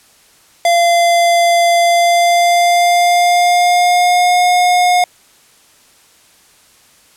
square tone with pitch glide, 688 to 717.6 Hz, F5 to F5, -26 to +47 cents, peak -9 dBFS, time 0.65-5.04 s, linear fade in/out 2 ms, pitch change +73 cents, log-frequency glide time 1.8-4.44 s, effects white hiss -48 dBFS RMS until 7.16 s + low-pass 11000 Hz 12 dB/octave

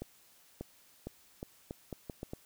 accelerating click train, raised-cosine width 2 ms, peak -26 dBFS, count 9, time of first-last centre 0.02-2.334 s, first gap 590 ms, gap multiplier 0.78, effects white hiss -63 dBFS RMS until 2.45 s

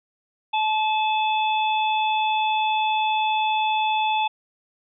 harmonic tone, 865 Hz, A5, 30 cents flat, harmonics 1 / 3 / 4, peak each -20 / -28 / -30 dBFS, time 0.53-4.28 s, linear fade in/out 10 ms, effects none

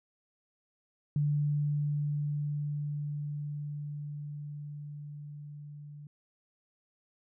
sine tone with level ramp, 146.83 Hz, D3, in tune, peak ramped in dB -25 to -44 dBFS, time 1.16-6.07 s, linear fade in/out 2 ms, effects none

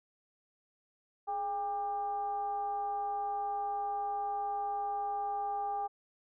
sine tone with frequency modulation, 804 Hz, G5, 44 cents sharp, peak -32 dBFS, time 1.27-5.88 s, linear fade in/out 20 ms, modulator 385 Hz, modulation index 0.46, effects none

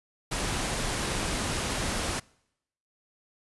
pink noise, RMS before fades -30 dBFS, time 0.31-2.2 s, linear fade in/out 10 ms, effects noise-tail reverb RT60 0.8 s tail -25 dB re dry + resampled to 24000 Hz

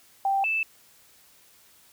sine tone pair in turn, 784 / 2637 Hz, G5 / E7, 0 / 0 cents, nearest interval octave + major sixth, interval 2100 cents, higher second, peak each -21 / -23 dBFS, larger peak first, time 0.25-0.44 / 0.44-0.63 s, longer neither, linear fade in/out 2 ms, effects white hiss -57 dBFS RMS until 1.92 s

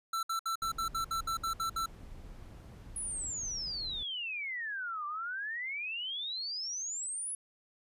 square tone bursts, 1337 Hz, E6, 24 cents sharp, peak -32 dBFS, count 11, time 0.13-1.86 s, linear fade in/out 5 ms, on 100 ms, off 63 ms
brown noise, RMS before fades -48 dBFS, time 0.62-4.03 s, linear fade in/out 0 ms
sine exponential two-way sweep, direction down then up, 10548 to 1163 to 10548 Hz, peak -35 dBFS, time 2.96-7.35 s, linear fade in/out 2 ms, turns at 5.06 s
effects resampled to 32000 Hz

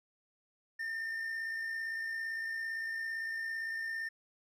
triangle tone with amplitude modulation, 1808 Hz, A6, 47 cents sharp, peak -32 dBFS, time 0.79-4.09 s, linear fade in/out 10 ms, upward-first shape sine, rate 57.7 Hz, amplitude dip 35%, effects none

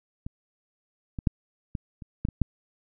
clicks, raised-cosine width 5 ms, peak -22 / -20 / -8 / -18 / -28 / -13 / -20 / -9 dBFS, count 8, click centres 0.265 / 1.188 / 1.272 / 1.752 / 2.022 / 2.251 / 2.287 / 2.417 s, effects none

